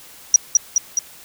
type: tone with echo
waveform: sine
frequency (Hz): 5800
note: F#8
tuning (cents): -35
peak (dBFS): -5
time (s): 0.34-0.36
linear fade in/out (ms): 2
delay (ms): 210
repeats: 3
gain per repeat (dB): -3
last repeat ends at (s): 0.99
effects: white hiss -43 dBFS RMS until 1.24 s